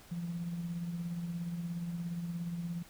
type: tone with tremolo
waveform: sine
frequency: 171.3 Hz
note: F3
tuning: 33 cents flat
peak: -32 dBFS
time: 0.11-2.83 s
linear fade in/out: 10 ms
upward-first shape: triangle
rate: 17 Hz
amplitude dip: 55%
effects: tanh soft clip ceiling -28 dBFS + pink hiss -57 dBFS RMS until 2.89 s